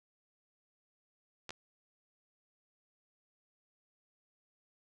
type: clicks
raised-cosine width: 0.2 ms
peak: -25 dBFS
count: 2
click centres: 1.493 / 1.506 s
effects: none